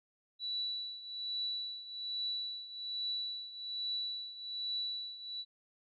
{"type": "tone with tremolo", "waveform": "sine", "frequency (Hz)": 3944, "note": "B7", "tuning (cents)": -3, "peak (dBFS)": -33, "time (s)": [0.39, 5.45], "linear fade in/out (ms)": 50, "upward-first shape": "triangle", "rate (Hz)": 1.2, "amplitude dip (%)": 80, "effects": []}